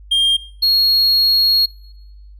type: tone pair in turn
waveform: triangle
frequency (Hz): 3208 / 4301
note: G7 / C8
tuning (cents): +39 / +47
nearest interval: perfect fourth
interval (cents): 508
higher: second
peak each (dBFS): -10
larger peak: neither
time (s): 0.11-0.37 / 0.62-1.66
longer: second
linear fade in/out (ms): 10
effects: noise-tail reverb RT60 1.0 s tail -22 dB re dry + added 50 Hz sine -37 dBFS peak until 2.39 s